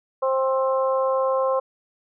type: harmonic tone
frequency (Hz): 264.2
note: C4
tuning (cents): +17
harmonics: 2 / 3 / 4 / 5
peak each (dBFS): -20 / -31 / -25 / -35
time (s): 0.22-1.6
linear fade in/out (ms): 10
effects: none